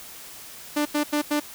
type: tone bursts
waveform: sawtooth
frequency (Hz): 296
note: D4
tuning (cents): +14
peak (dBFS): -17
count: 4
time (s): 0.76-1.401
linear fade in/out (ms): 10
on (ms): 95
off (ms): 87
effects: white hiss -42 dBFS RMS until 1.54 s